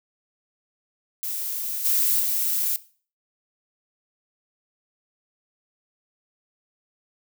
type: noise with level steps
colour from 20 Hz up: violet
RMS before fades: -29 / -21 / -24 dBFS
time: 1.23-2.76 s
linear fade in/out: 0 ms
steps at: 1.84 / 2.19 s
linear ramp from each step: 20 ms
effects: noise-tail reverb RT60 0.4 s tail -17 dB re dry